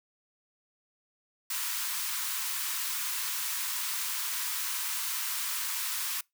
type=high-pass noise; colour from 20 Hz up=white; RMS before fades=-33 dBFS; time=1.5-6.21 s; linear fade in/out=5 ms; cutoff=900 Hz; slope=96 dB/octave; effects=noise-tail reverb RT60 0.2 s tail -26 dB re dry